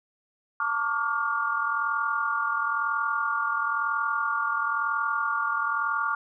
sine tone cluster, 897 / 1136 / 1177 / 1416 Hz, A5 / C#6 / D6 / F6, +33 / +42 / +3 / +23 cents, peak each -34 / -29 / -30 / -28 dBFS, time 0.6-6.15 s, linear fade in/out 2 ms, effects none

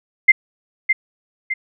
sine tone with echo, 2093 Hz, C7, in tune, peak -4 dBFS, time 0.28-0.32 s, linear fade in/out 10 ms, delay 610 ms, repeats 2, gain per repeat -7 dB, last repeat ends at 1.54 s, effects none

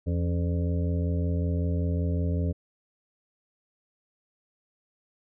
harmonic tone with a mistuned harmonic, 85.3 Hz, F2, 40 cents flat, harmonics 1 / 2 / 3 / 5 / 6 / 7, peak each -25 / -31 / -35 / -39 / -41 / -42 dBFS, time 0.06-2.53 s, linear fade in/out 20 ms, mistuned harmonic 3, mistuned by +110 cents, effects none

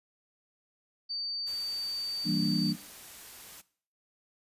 sine tone, 4600 Hz, D8, 37 cents flat, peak -32 dBFS, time 1.09-2.73 s, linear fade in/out 20 ms
white noise, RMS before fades -48 dBFS, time 1.46-3.62 s, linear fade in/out 20 ms
sine chord, E half-diminished seventh, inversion none, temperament equal, 164.81 / 196 / 233.1 / 293.7 Hz, E3 / G3 / Bb3 / D4, 0 / 0 / 0 / 0 cents, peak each -32 dBFS, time 2.24-2.76 s, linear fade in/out 50 ms
effects noise-tail reverb RT60 0.5 s tail -19 dB re dry + resampled to 32000 Hz

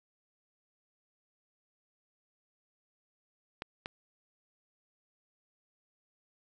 clicks, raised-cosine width 0.3 ms, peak -21 dBFS, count 2, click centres 3.621 / 3.859 s, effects none

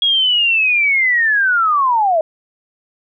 sine linear sweep, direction down, 3325 to 612 Hz, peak -11 dBFS, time 0.02-2.21 s, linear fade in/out 2 ms, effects none

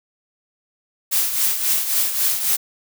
blue noise with tremolo, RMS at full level -17 dBFS, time 1.11-2.57 s, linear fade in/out 20 ms, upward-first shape triangle, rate 3.7 Hz, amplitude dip 65%, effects none

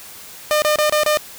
sawtooth tone bursts, 605 Hz, D#5, 49 cents flat, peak -10 dBFS, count 5, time 0.51-1.172 s, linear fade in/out 0 ms, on 110 ms, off 28 ms, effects white hiss -38 dBFS RMS until 1.38 s

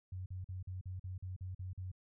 sine tone bursts, 92.5 Hz, F#2, in tune, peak -40 dBFS, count 10, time 0.12-1.916 s, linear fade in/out 5 ms, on 140 ms, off 44 ms, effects none

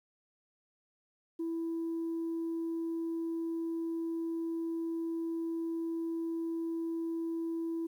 sine tone, 330.7 Hz, E4, 6 cents sharp, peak -31 dBFS, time 1.39-7.87 s, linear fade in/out 10 ms, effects tanh soft clip ceiling -30 dBFS + 11-bit

